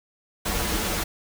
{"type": "noise with comb filter", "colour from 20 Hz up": "pink", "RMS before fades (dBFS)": -26, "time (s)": [0.45, 1.04], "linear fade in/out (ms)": 10, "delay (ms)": 7.6, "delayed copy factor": -0.8, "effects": []}